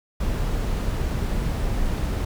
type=noise; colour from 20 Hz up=brown; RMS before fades=-24 dBFS; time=0.2-2.25 s; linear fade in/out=5 ms; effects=none